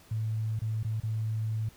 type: tone with dropouts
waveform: sine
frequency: 110 Hz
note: A2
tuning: in tune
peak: -28 dBFS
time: 0.11-1.69 s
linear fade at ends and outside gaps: 5 ms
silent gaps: 0.592-0.617 / 0.831-0.847 / 1.002-1.033 s
effects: pink hiss -57 dBFS RMS until 1.76 s

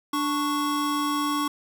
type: tone pair together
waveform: square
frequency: 293.7 / 1108.7 Hz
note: D4 / C#6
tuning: 0 / 0 cents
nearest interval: octave + major seventh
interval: 2300 cents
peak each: -27 dBFS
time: 0.13-1.48 s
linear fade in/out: 5 ms
effects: none

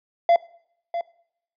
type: tone with echo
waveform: triangle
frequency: 684 Hz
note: F5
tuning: 36 cents flat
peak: -11 dBFS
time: 0.29-0.36 s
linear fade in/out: 2 ms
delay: 650 ms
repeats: 1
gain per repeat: -11 dB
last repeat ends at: 1.01 s
effects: noise-tail reverb RT60 0.7 s tail -21 dB re dry + resampled to 11025 Hz

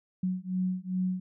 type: beating tone pair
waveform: sine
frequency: 183.2 / 185.7 Hz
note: F#3 / F#3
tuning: -17 / +7 cents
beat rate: 2.5 Hz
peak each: -31 dBFS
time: 0.23-1.2 s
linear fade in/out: 5 ms
effects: none

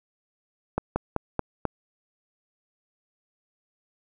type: slowing click train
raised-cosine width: 1 ms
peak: -10 dBFS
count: 5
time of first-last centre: 0.78-1.653 s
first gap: 180 ms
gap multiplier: 1.13
effects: none

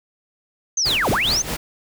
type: linear two-way sweep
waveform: sine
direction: down then up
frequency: 6470 to 58.5 to 6450 Hz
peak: -17 dBFS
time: 0.77-1.42 s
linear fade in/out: 5 ms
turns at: 1.1 s
type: noise with tremolo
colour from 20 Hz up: pink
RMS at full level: -25 dBFS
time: 0.85-1.57 s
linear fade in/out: 10 ms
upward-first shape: sine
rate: 4.8 Hz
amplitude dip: 70%
effects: none

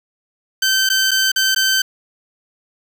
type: tone with dropouts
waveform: 15% pulse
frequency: 1545 Hz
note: G6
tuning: 26 cents flat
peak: -7 dBFS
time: 0.62-1.82 s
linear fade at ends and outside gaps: 5 ms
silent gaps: 0.891-0.899 / 1.11-1.114 / 1.318-1.36 / 1.548-1.561 s
effects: none

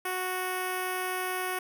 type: tone with notch filter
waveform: 5% pulse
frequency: 368.7 Hz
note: F#4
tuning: 6 cents flat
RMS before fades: -32 dBFS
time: 0.05-1.59 s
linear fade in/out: 5 ms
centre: 4100 Hz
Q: 0.61
effects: none

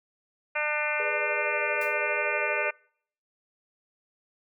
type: harmonic tone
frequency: 299.9 Hz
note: D4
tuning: 36 cents sharp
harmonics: 2 / 3 / 4 / 5 / 6 / 7 / 8 / 9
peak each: -33 / -36 / -37 / -32 / -37 / -33 / -31 / -37 dBFS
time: 0.55-2.71 s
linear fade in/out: 10 ms
type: chord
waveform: sine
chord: G# diminished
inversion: none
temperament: equal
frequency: 415.3 / 493.9 / 587.3 Hz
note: G#4 / B4 / D5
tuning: 0 / 0 / 0 cents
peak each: -37 dBFS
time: 0.99-2.7 s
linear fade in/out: 10 ms
type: noise with exponential decay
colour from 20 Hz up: white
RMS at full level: -42 dBFS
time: 1.81-2.02 s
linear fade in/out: 5 ms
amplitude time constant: 44 ms
effects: noise-tail reverb RT60 0.6 s tail -26 dB re dry

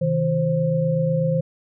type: tone cluster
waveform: sine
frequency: 132.6 / 160.7 / 527 Hz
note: C3 / E3 / C5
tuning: +23 / -44 / +12 cents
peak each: -27 / -20 / -22 dBFS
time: 0.01-1.41 s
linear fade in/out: 10 ms
effects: none

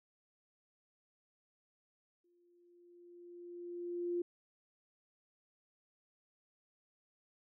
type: tone with exponential growth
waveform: sine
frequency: 349.2 Hz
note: F4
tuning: in tune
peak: -32 dBFS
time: 2.24-4.22 s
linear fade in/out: 5 ms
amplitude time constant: 430 ms
effects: none

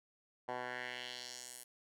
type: tone with band-pass filter sweep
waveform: 10% pulse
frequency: 124.2 Hz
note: B2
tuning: 10 cents sharp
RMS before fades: -45 dBFS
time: 0.48-1.64 s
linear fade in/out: 10 ms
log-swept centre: 910 to 11000 Hz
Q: 1.9
effects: none

